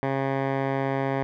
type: tone with low-pass filter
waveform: 10% pulse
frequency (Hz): 135.8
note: C#3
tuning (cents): -35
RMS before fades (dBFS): -26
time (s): 0.03-1.23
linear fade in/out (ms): 0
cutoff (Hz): 1600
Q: 1.3
effects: none